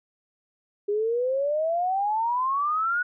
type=exponential sweep; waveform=sine; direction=up; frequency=403.2 to 1480 Hz; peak=-22 dBFS; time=0.88-3.03 s; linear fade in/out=10 ms; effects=none